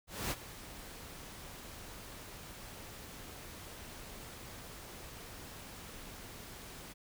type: noise with ADSR envelope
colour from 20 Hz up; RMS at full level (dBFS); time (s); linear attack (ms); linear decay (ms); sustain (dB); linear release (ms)
pink; -35; 0.07-6.94; 240; 40; -14; 23
effects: none